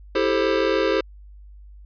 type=chord; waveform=square; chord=A minor seventh; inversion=second; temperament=just; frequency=330 / 396 / 440 / 528 Hz; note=E4 / G4 / A4 / C5; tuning=+2 / +18 / 0 / +16 cents; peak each=-26 / -24 / -25 / -24 dBFS; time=0.15-1.01 s; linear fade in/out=5 ms; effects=added 50 Hz sine -41 dBFS peak until 1.85 s + resampled to 11025 Hz